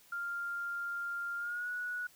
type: tone with pitch glide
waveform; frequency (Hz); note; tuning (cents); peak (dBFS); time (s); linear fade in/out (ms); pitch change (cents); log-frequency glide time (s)
sine; 1396.9 to 1466.3; F6 to F#6; 0 to -16; -35; 0.12-2.07; 5; +84; 1.37-1.69
effects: white hiss -62 dBFS RMS until 2.15 s